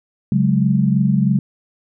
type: chord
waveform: sine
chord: C# suspended fourth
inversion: none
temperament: just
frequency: 138.59 / 184.79 / 207.9 Hz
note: C#3 / F#3 / G#3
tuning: 0 / -2 / +2 cents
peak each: -17 dBFS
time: 0.32-1.39 s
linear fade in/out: 2 ms
effects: none